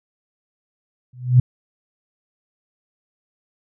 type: tone with exponential growth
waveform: sine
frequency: 125.2 Hz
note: B2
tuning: 24 cents sharp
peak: -5 dBFS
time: 1.13-1.4 s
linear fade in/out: 5 ms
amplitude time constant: 58 ms
effects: none